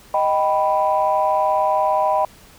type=chord; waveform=sine; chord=Eb augmented; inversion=none; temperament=equal with one note detuned; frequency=622.3 / 779 / 987.8 Hz; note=Eb5 / G5 / B5; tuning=0 / -11 / 0 cents; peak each=-19 dBFS; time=0.14-2.25 s; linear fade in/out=2 ms; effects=tanh soft clip ceiling -7 dBFS + pink hiss -47 dBFS RMS until 2.58 s